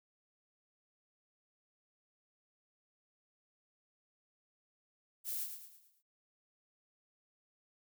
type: noise with echo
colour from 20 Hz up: violet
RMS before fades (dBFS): -39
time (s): 5.24-5.48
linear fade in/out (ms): 50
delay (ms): 110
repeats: 5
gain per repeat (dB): -7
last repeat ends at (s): 6.03
effects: none